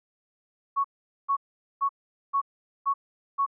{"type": "tone bursts", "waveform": "sine", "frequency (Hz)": 1110, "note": "C#6", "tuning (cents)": 2, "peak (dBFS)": -21, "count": 6, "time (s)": [0.76, 3.464], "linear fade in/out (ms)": 20, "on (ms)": 84, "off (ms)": 440, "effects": []}